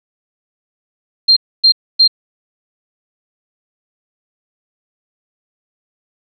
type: tone bursts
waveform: sine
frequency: 4186 Hz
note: C8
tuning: in tune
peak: -5 dBFS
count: 3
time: 1.28-2.078 s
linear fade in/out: 10 ms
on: 86 ms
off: 270 ms
effects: none